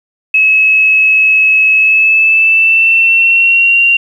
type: tone with pitch glide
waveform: sine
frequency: 2578 to 2763 Hz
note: E7 to F7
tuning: -39 to -19 cents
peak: -5 dBFS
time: 0.34-3.97 s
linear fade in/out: 5 ms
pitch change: +120 cents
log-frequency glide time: 1.75-3.82 s
effects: 7-bit